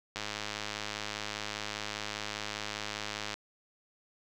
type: click train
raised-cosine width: 0.2 ms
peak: -18 dBFS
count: 335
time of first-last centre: 0.16-3.341 s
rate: 105 Hz
effects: none